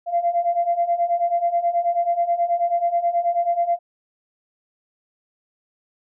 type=beating tone pair; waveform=sine; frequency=684 / 693.3 Hz; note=F5 / F5; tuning=-36 / -13 cents; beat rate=9.3 Hz; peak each=-22 / -19 dBFS; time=0.06-3.79 s; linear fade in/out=50 ms; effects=tanh soft clip ceiling -10 dBFS